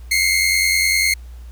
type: tone pair together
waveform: sawtooth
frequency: 2093 / 2183 Hz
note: C7 / C#7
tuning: 0 / -27 cents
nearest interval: minor second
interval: 73 cents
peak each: -14 dBFS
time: 0.11-1.14 s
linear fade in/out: 5 ms
effects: added 60 Hz sine -33 dBFS peak until 1.51 s + pink hiss -53 dBFS RMS until 1.51 s